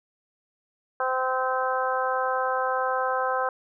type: harmonic tone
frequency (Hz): 258.5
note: C4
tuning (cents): -21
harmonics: 2 / 3 / 4 / 5 / 6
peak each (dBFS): -28 / -29 / -29 / -30 / -32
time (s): 1-3.49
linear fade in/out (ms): 2
effects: none